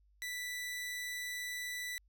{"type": "tone", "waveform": "sawtooth", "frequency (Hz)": 1975.5, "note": "B6", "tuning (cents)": 0, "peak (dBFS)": -35, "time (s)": [0.22, 1.98], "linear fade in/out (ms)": 0, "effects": ["added 50 Hz sine -65 dBFS peak until 2.08 s"]}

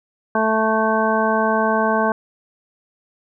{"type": "harmonic tone", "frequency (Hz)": 220, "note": "A3", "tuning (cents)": 0, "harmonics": [1, 2, 3, 4, 5, 7], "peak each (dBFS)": [-22, -23, -21, -22, -23, -24], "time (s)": [0.35, 2.12], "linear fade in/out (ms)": 2, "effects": []}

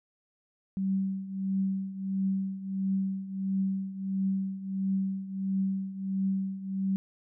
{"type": "tone with tremolo", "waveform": "sine", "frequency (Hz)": 192.6, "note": "G3", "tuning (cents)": -30, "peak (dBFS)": -24, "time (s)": [0.77, 6.96], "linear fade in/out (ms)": 0, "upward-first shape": "triangle", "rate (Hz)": 1.5, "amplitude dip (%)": 80, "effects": []}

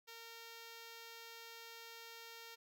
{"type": "tone", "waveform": "5% pulse", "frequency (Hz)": 460, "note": "A#4", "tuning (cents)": -23, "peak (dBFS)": -40, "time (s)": [0.07, 2.56], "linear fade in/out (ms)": 20, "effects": []}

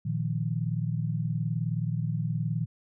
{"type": "chord", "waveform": "sine", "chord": "Bb suspended fourth", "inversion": "none", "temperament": "equal", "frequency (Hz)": [116.54, 155.56, 174.61], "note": ["Bb2", "Eb3", "F3"], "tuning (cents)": [0, 0, 0], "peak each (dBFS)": [-30, -30, -34], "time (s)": [0.05, 2.66], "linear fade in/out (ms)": 10, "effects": []}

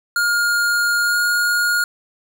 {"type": "tone with pitch glide", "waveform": "square", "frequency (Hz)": [1418, 1429.5], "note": ["F6", "F6"], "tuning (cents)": [26, 40], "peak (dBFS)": -16, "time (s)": [0.16, 1.84], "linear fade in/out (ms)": 2, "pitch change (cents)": 14, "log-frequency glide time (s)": [1.03, 1.16], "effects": []}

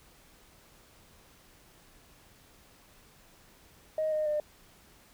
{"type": "tone with pitch steps", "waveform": "sine", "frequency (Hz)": [625, 615, 601], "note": ["D#5", "D#5", "D5"], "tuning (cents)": [8, -20, 40], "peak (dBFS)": -26, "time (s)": [3.98, 4.4], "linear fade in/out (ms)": 2, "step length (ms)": 140, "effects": ["tanh soft clip ceiling -22 dBFS", "pink hiss -59 dBFS RMS until 5.13 s"]}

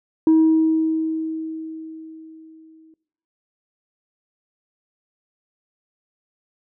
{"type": "tone with exponential decay", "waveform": "sine", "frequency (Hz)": 319.2, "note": "D#4", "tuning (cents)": 44, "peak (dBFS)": -8, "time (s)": [0.27, 2.94], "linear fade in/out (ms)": 2, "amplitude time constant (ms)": 580, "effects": ["noise-tail reverb RT60 0.7 s tail -21 dB re dry", "tanh soft clip ceiling -9 dBFS"]}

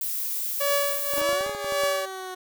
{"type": "noise", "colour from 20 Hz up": "violet", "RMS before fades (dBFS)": -29, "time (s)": [0.01, 1.21], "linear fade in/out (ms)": 2}
{"type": "tone with tremolo", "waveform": "sawtooth", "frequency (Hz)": 569, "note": "C#5", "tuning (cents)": 45, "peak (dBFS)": -17, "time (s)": [0.6, 2.06], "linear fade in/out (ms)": 10, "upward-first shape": "triangle", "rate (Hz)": 1.8, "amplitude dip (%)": 85}
{"type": "clicks", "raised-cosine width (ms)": 1, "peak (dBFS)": -23, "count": 12, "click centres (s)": [1.136, 1.181, 1.216, 1.291, 1.33, 1.409, 1.464, 1.495, 1.549, 1.645, 1.723, 1.836]}
{"type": "exponential two-way sweep", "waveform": "15% pulse", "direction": "up then down", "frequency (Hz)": [291.8, 415.3, 368], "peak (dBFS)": -27, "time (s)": [1.16, 2.35], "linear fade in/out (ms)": 10, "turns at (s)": 1.48}
{"effects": []}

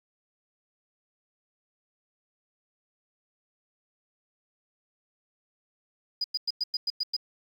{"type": "tone bursts", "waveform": "sine", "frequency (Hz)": 4929, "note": "D#8", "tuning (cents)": -17, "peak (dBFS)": -25, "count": 8, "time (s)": [6.21, 7.166], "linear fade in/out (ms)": 5, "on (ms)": 32, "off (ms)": 100, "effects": ["9-bit"]}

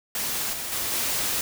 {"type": "noise with level steps", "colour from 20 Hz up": "white", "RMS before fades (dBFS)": [-28, -32, -28, -26], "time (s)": [0.15, 1.41], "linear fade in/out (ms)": 2, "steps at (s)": [0.53, 0.72, 0.92], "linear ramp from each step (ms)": 2, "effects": []}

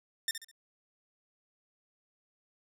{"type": "tone with echo", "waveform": "10% pulse", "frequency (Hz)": 1810, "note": "A6", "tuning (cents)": 48, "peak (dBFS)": -20, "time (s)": [0.28, 0.31], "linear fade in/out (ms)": 2, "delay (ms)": 68, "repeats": 3, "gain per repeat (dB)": -9, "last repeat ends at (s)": 0.514, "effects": []}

